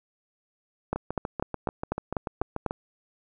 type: two click trains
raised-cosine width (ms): 1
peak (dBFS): -12 / -16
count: 8 / 13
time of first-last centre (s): 0.93-2.663 / 0.96-2.709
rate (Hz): 4.04 / 6.86
effects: none